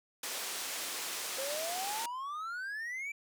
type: band-pass noise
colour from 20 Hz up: white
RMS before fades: -39 dBFS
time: 0.23-2.06 s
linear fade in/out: 5 ms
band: 320 to 9600 Hz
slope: 12 dB/octave
type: exponential sweep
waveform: triangle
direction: up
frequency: 523.3 to 2349 Hz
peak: -35 dBFS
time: 1.38-3.12 s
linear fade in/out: 5 ms
effects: none